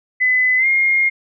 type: tone with pitch glide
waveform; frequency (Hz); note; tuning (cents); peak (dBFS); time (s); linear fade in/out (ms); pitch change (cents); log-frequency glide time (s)
sine; 2013 to 2133; B6 to C7; +33 to +33; -12; 0.2-1.1; 20; +100; 0.57-0.67
effects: none